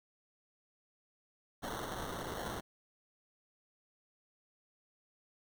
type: noise with sample-and-hold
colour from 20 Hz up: blue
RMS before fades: -41 dBFS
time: 1.62-2.61 s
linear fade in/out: 20 ms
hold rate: 2450 Hz
effects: none